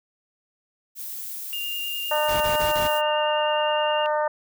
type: noise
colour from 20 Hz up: violet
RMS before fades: -34 dBFS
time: 0.95-3.02 s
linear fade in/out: 50 ms
type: tone with vibrato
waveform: sine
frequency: 2806 Hz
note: F7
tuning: 8 cents sharp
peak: -28 dBFS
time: 1.53-4.06 s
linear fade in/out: 0 ms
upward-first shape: sine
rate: 9.8 Hz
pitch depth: 11 cents each way
type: harmonic tone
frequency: 302.2 Hz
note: D4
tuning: 50 cents sharp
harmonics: 2 / 3 / 4 / 5 / 6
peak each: -23 / -25 / -31 / -34 / -36 dBFS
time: 2.11-4.28 s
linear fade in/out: 5 ms
type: noise bursts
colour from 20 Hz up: pink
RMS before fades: -32 dBFS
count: 4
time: 2.28-2.878 s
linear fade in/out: 10 ms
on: 130 ms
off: 26 ms
effects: none